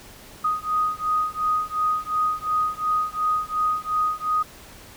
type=beating tone pair; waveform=sine; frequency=1244.5 / 1247.3 Hz; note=D#6 / D#6; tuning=0 / +4 cents; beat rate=2.8 Hz; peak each=-24 dBFS; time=0.44-4.43 s; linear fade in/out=10 ms; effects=pink hiss -45 dBFS RMS until 4.96 s